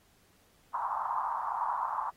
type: band-pass noise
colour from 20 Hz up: white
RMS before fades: -33 dBFS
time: 0.73-2.11 s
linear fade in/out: 20 ms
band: 850 to 1100 Hz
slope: 48 dB/octave
effects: pink hiss -66 dBFS RMS until 2.16 s + AAC 48 kbps